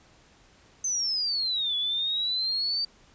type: exponential two-way sweep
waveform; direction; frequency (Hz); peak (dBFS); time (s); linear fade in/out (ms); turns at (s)
sine; down then up; 6260 to 3396 to 4641; -25; 0.84-2.85; 5; 1.76
effects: pink hiss -58 dBFS RMS until 3.14 s + resampled to 16000 Hz